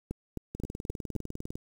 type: two click trains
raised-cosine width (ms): 3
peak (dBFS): -24 / -21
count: 21 / 5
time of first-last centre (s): 0.55-1.555 / 0.11-1.163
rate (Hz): 19.9 / 3.8
effects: 8-bit